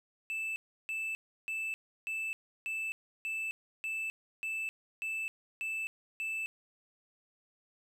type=tone bursts; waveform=triangle; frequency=2637 Hz; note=E7; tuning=in tune; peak=-32 dBFS; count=11; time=0.3-6.46 s; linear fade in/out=0 ms; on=260 ms; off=330 ms; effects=none